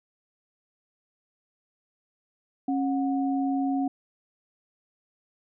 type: tone pair together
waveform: sine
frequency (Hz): 272.9 / 730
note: C#4 / F#5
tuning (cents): -27 / -24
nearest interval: octave + perfect fourth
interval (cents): 1703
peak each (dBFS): -24 / -31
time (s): 2.68-3.88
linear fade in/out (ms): 5
effects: none